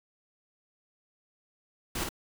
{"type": "noise with echo", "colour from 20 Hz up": "pink", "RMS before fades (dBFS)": -33, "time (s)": [1.95, 2.04], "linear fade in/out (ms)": 5, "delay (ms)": 51, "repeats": 1, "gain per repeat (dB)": -3, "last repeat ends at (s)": 2.091, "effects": []}